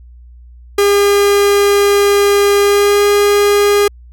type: tone with pitch glide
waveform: 45% pulse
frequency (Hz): 404.6 to 408.8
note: G#4 to G#4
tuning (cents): -45 to -27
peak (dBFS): -8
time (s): 0.78-3.88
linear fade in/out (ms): 5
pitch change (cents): +18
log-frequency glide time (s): 2.61-3.03
effects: added 60 Hz sine -35 dBFS peak until 4.12 s